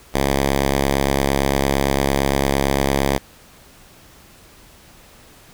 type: tone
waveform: 5% pulse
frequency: 68.8 Hz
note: C#2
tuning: 12 cents flat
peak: -5 dBFS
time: 0.14-3.18 s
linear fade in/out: 5 ms
effects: pink hiss -47 dBFS RMS until 5.53 s